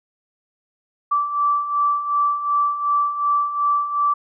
sine beating tone pair, 1161 / 1163.7 Hz, D6 / D6, -20 / -16 cents, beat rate 2.7 Hz, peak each -24 / -18 dBFS, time 1.11-4.14 s, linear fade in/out 10 ms, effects none

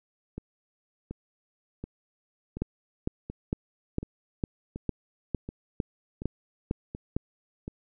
two click trains, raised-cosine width 3 ms, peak -23 / -14 dBFS, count 11 / 11, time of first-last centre 0.38-7.679 / 2.62-7.165 s, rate 1.37 / 2.2 Hz, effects none

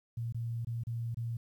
sine tone with dropouts, 116.54 Hz, A#2, in tune, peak -33 dBFS, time 0.17-1.37 s, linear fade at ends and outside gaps 5 ms, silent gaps 0.325-0.345 / 0.648-0.67 / 0.836-0.869 / 1.145-1.17 s, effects 11-bit

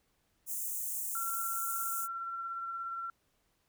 white high-pass noise, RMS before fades -37 dBFS, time 0.46-2.08 s, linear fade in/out 50 ms, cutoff 6700 Hz, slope 48 dB/octave
sine tone with tremolo, 1358 Hz, F6, 49 cents flat, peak -35 dBFS, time 1.15-3.1 s, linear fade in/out 2 ms, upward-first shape sine, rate 17 Hz, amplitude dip 25%
effects pink hiss -75 dBFS RMS until 3.68 s

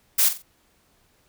blue noise with echo, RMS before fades -18 dBFS, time 0.18-0.29 s, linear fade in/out 10 ms, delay 45 ms, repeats 3, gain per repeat -10 dB, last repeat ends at 0.425 s, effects pink hiss -63 dBFS RMS until 1.28 s

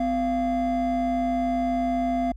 triangle tone pair together, 254 / 689.6 Hz, B3 / F5, +49 / -22 cents, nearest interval octave + perfect fourth, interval 1729 cents, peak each -22 dBFS, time 0-2.32 s, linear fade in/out 5 ms, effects tanh soft clip ceiling -15 dBFS + added 50 Hz sine -37 dBFS peak until 2.36 s

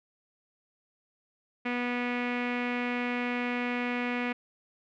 sawtooth tone with low-pass filter, 244.4 Hz, B3, 18 cents flat, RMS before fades -31 dBFS, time 1.65-4.33 s, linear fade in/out 10 ms, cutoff 2300 Hz, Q 4.1, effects none

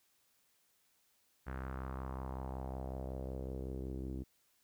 sawtooth tone with low-pass filter sweep, 65.41 Hz, C2, in tune, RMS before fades -42 dBFS, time 1.46-4.24 s, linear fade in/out 20 ms, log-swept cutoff 1600 to 310 Hz, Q 2.7, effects white hiss -74 dBFS RMS until 4.63 s

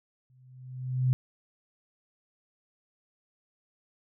sine tone with exponential growth, 128.1 Hz, C3, 36 cents flat, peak -19 dBFS, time 0.3-1.13 s, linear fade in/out 0 ms, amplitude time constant 180 ms, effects none

